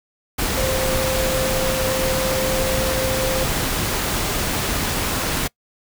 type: tone in noise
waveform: sine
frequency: 523.3 Hz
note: C5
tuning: in tune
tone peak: -22 dBFS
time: 0.57-3.44 s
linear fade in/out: 10 ms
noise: pink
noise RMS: -22 dBFS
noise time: 0.38-5.48 s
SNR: -3 dB
effects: noise-tail reverb RT60 0.1 s tail -24 dB re dry